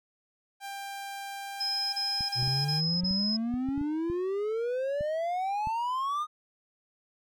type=tone with pitch glide; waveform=sawtooth; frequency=793 to 805.5 Hz; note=G5 to G5; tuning=+20 to +47 cents; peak=-33 dBFS; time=0.6-2.82 s; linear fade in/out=50 ms; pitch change=+27 cents; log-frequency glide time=1.41-2.66 s
type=tone bursts; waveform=sine; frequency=5110 Hz; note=D#8; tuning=45 cents sharp; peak=-28 dBFS; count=5; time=1.6-3.37 s; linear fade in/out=10 ms; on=330 ms; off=30 ms
type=clicks; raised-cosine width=5 ms; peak=-27 dBFS; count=12; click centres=2.208 / 2.427 / 2.477 / 3.036 / 3.11 / 3.54 / 3.688 / 3.778 / 3.813 / 4.1 / 5.009 / 5.672 s
type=exponential sweep; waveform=triangle; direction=up; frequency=120.9 to 1245 Hz; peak=-26 dBFS; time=2.35-6.27 s; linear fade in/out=50 ms
effects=none